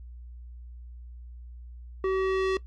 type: tone with low-pass filter sweep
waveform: square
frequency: 380.5 Hz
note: F#4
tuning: 48 cents sharp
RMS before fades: -26 dBFS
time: 2.04-2.57 s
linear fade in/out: 2 ms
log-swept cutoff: 1500 to 4200 Hz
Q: 0.79
effects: noise-tail reverb RT60 0.1 s tail -18 dB re dry + added 60 Hz sine -41 dBFS peak until 2.66 s